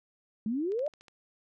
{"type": "exponential sweep", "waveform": "sine", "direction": "up", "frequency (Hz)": [206.4, 622.3], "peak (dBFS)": -28, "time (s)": [0.46, 0.88], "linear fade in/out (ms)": 2}
{"type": "click train", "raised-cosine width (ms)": 0.2, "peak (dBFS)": -36, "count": 6, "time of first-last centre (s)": [0.72, 1.082], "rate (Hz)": 13.8}
{"effects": []}